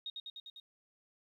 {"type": "tone with echo", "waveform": "sine", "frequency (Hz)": 3729, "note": "A#7", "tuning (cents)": 0, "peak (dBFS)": -38, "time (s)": [0.06, 0.1], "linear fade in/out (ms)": 2, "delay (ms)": 100, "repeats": 5, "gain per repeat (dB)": -2, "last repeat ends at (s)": 0.6, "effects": ["12-bit"]}